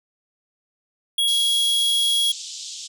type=tone; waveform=square; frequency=3318 Hz; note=G#7; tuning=2 cents flat; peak=-18 dBFS; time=1.18-2.32 s; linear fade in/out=5 ms
type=band-pass noise; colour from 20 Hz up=white; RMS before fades=-35 dBFS; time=1.27-2.88 s; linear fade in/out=20 ms; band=3100 to 7600 Hz; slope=48 dB/octave
effects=none